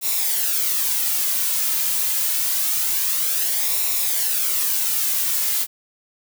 blue noise with flanger, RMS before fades -21 dBFS, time 0.01-5.67 s, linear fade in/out 50 ms, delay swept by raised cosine 0.63 to 2.73 ms, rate 0.26 Hz, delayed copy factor -0.55, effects none

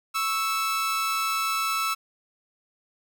sawtooth tone pair together, 1106.8 / 1315 Hz, C#6 / E6, -3 / -5 cents, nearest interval minor third, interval 298 cents, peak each -29 / -21 dBFS, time 0.14-1.95 s, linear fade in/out 20 ms, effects none

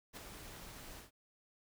pink noise with ADSR envelope, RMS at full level -45 dBFS, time 0.13-1.11 s, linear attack 41 ms, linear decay 5 ms, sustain -6 dB, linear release 130 ms, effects none

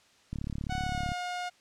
click train, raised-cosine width 5 ms, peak -23 dBFS, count 29, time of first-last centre 0.33-1.119 s, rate 35.5 Hz
sawtooth tone with pitch glide, 740 to 716.4 Hz, F#5 to F5, 0 to +44 cents, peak -29 dBFS, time 0.69-1.5 s, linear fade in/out 20 ms, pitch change -56 cents, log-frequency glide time 0.8-1.08 s
effects white hiss -62 dBFS RMS until 1.6 s + low-pass 6000 Hz 12 dB/octave

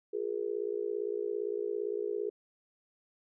sine tone with amplitude modulation, 415.3 Hz, G#4, in tune, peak -27 dBFS, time 0.13-2.3 s, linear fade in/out 10 ms, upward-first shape sine, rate 57.6 Hz, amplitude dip 100%, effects none

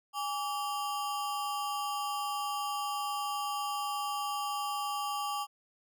square ring-modulated tone, 987.8 Hz, B5, in tune, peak -30 dBFS, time 0.13-5.47 s, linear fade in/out 50 ms, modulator 164 Hz, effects none

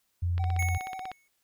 sine tone, 87.31 Hz, F2, in tune, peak -25 dBFS, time 0.22-0.78 s, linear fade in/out 10 ms
click train, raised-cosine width 0.3 ms, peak -24 dBFS, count 13, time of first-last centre 0.38-1.116 s, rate 16.3 Hz
triangle tone with vibrato, 753 Hz, F#5, 30 cents sharp, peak -34 dBFS, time 0.39-1.12 s, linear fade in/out 10 ms, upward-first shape sine, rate 11 Hz, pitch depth 35 cents each way
square tone with exponential decay, 2202 Hz, C#7, 12 cents flat, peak -29 dBFS, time 0.59-1.28 s, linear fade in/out 2 ms, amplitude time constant 150 ms
effects white hiss -74 dBFS RMS until 1.43 s

